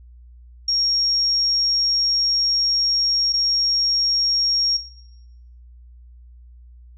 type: tone with dropouts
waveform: sine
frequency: 5570 Hz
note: F8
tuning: 5 cents flat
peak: -17 dBFS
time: 0.68-4.77 s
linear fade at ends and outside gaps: 5 ms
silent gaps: 3.324-3.337 s
effects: noise-tail reverb RT60 0.9 s tail -17 dB re dry + added 60 Hz sine -42 dBFS peak until 6.97 s